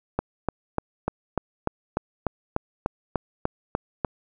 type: click train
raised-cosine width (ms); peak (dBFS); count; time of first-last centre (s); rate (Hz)
1; -9; 14; 0.19-4.048; 3.37
effects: none